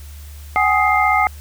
sine tone cluster, 752 / 827 / 1251 / 2101 Hz, F#5 / G#5 / D#6 / C7, +28 / -8 / +9 / +7 cents, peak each -18 dBFS, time 0.56-1.27 s, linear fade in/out 0 ms, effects added 73 Hz sine -33 dBFS peak until 1.4 s + white hiss -45 dBFS RMS until 1.4 s

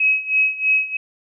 sine tone with tremolo, 2554 Hz, D#7, 45 cents sharp, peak -12 dBFS, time 0-0.97 s, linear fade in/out 5 ms, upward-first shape sine, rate 3.1 Hz, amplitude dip 85%, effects none

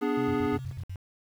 square chord, G# diminished, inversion first, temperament equal, 246.9 / 293.7 / 415.3 Hz, B3 / D4 / G#4, 0 / 0 / 0 cents, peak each -31 / -30 / -30 dBFS, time 0.01-0.58 s, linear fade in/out 20 ms
sine tone with tremolo, 130 Hz, C3, 11 cents flat, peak -35 dBFS, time 0.17-0.83 s, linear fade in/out 5 ms, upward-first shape square, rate 2.7 Hz, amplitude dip 30%
sine tone bursts, 92.5 Hz, F#2, in tune, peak -34 dBFS, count 6, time 0.28-0.958 s, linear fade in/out 0 ms, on 63 ms, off 60 ms
effects low-pass 2000 Hz 12 dB/octave + 9-bit

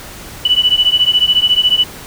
sine beating tone pair, 2960 / 2974 Hz, F#7 / F#7, 0 / +8 cents, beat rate 14 Hz, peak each -12 dBFS, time 0.45-1.84 s, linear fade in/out 5 ms, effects pink hiss -32 dBFS RMS until 2.06 s

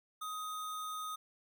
sine tone with sample-and-hold, 1255 Hz, D#6, 15 cents sharp, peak -38 dBFS, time 0.21-1.16 s, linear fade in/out 10 ms, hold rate 4900 Hz, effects none

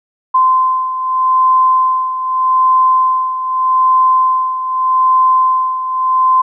sine beating tone pair, 1034 / 1034.82 Hz, C6 / C6, -21 / -19 cents, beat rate 0.82 Hz, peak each -10 / -16 dBFS, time 0.34-6.42 s, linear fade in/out 10 ms, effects none

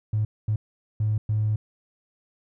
triangle tone bursts at uneven times, 107.2 Hz, A2, 45 cents flat, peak -17 dBFS, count 4, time 0.13-0.25 / 0.48-0.56 / 1-1.18 / 1.29-1.56 s, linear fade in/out 5 ms, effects tanh soft clip ceiling -18 dBFS

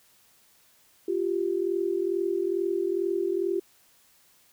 sine tone pair together, 348 / 390.3 Hz, F4 / G4, -6 / -8 cents, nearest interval major second, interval 198 cents, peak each -27 dBFS, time 1.08-3.6 s, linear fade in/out 5 ms, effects white hiss -61 dBFS RMS until 4.52 s

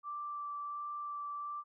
sine tone with vibrato, 1170 Hz, D6, 7 cents flat, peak -38 dBFS, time 0.03-1.64 s, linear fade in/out 50 ms, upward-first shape sine, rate 1.4 Hz, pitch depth 9 cents each way, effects none

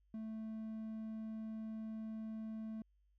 triangle tone, 220 Hz, A3, in tune, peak -40 dBFS, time 0.14-2.82 s, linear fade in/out 2 ms, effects added 50 Hz sine -70 dBFS peak until 3.18 s

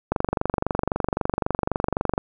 click train, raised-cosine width 1 ms, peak -7 dBFS, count 50, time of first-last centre 0.12-2.179 s, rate 23.8 Hz, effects none

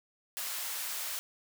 white high-pass noise, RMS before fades -37 dBFS, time 0.37-1.19 s, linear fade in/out 0 ms, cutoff 750 Hz, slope 12 dB/octave, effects none

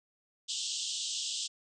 pink band-pass noise, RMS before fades -36 dBFS, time 0.48-1.48 s, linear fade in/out 20 ms, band 2900 to 8200 Hz, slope 96 dB/octave, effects none

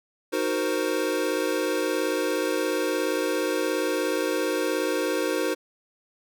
square chord, C half-diminished seventh, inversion first, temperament equal, 311.1 / 370 / 466.2 / 523.3 Hz, Eb4 / Gb4 / Bb4 / C5, 0 / 0 / 0 / 0 cents, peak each -30 dBFS, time 0.32-5.55 s, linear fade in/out 20 ms, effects none

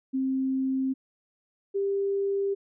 sine tone pair in turn, 264.4 / 396.2 Hz, C4 / G4, +18 / +18 cents, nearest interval perfect fifth, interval 700 cents, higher second, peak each -24 dBFS, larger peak neither, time 0.13-0.94 / 1.74-2.55 s, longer neither, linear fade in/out 20 ms, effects none

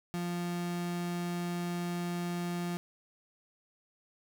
35% pulse tone, 174.6 Hz, F3, in tune, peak -31 dBFS, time 0.14-2.77 s, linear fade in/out 0 ms, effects none

